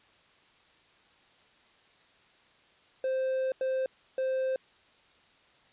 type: tone bursts at uneven times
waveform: triangle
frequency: 523.3 Hz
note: C5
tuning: in tune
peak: -25 dBFS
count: 3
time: 3.04-3.52 / 3.61-3.86 / 4.18-4.56 s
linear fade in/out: 2 ms
effects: white hiss -62 dBFS RMS until 5.72 s + resampled to 8000 Hz